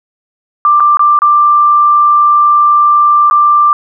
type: tone with dropouts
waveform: sine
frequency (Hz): 1182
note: D6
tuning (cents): +11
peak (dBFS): -4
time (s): 0.65-3.73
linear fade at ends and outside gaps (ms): 1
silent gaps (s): 0.799-0.804 / 0.971-0.994 / 1.19-1.219 / 3.3-3.31
effects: none